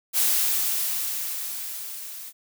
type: noise with level ramp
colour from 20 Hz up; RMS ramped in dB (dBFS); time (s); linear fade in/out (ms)
blue; -20 to -39; 0.13-2.33; 50
effects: none